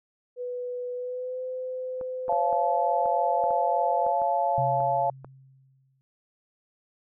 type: tone with pitch glide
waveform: sine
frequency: 493.9 to 511 Hz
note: B4 to C5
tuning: 0 to -41 cents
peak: -30 dBFS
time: 0.36-4.14 s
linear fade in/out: 50 ms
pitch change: +59 cents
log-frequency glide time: 0.94-1.42 s
type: clicks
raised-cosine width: 1 ms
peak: -28 dBFS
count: 11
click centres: 2.012 / 2.282 / 2.325 / 2.528 / 3.058 / 3.439 / 3.507 / 4.065 / 4.218 / 4.804 / 5.246 s
type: chord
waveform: sine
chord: Db augmented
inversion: none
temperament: just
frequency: 554.4 / 693 / 866.2 Hz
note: Db5 / F5 / A5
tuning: 0 / -14 / -27 cents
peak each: -29 / -25 / -26 dBFS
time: 2.29-5.1 s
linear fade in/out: 2 ms
type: tone with exponential decay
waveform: sine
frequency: 133.4 Hz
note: C3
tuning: 34 cents sharp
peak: -27 dBFS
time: 4.58-6.01 s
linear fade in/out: 0 ms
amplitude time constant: 310 ms
effects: none